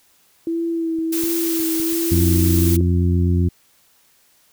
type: tone with vibrato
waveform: sine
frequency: 329.6 Hz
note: E4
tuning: in tune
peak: -19 dBFS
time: 0.47-2.81 s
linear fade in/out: 2 ms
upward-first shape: sine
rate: 1.4 Hz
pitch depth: 27 cents each way
type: clicks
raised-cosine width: 3 ms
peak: -31 / -22 / -29 / -23 / -30 / -28 / -32 / -25 dBFS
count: 8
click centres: 0.987 / 1.237 / 1.602 / 1.8 / 1.928 / 2.371 / 2.592 / 2.676 s
type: noise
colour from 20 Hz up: blue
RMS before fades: -25 dBFS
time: 1.12-2.77 s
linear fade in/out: 10 ms
type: harmonic tone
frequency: 88 Hz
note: F2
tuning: 14 cents sharp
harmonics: 1 / 2 / 3 / 4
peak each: -15 / -21 / -25 / -27 dBFS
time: 2.11-3.49 s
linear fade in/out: 10 ms
effects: white hiss -57 dBFS RMS until 4.52 s